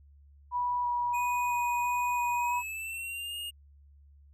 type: tone with vibrato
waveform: sine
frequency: 973 Hz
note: B5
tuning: 26 cents flat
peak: -27 dBFS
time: 0.51-2.63 s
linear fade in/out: 50 ms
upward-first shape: square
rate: 1.5 Hz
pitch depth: 10 cents each way
type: tone with pitch glide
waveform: square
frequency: 2489 to 2843 Hz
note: D#7 to F7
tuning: 0 to +30 cents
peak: -36 dBFS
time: 1.13-3.51 s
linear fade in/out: 20 ms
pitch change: +230 cents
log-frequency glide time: 2.33-3.36 s
effects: added 71 Hz sine -54 dBFS peak until 4.33 s